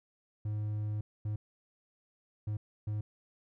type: tone bursts at uneven times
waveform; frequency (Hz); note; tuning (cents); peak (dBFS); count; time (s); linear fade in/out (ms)
triangle; 105.8; G#2; +33; -30; 4; 0.45-1.01 / 1.25-1.36 / 2.47-2.57 / 2.87-3.01; 5
effects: none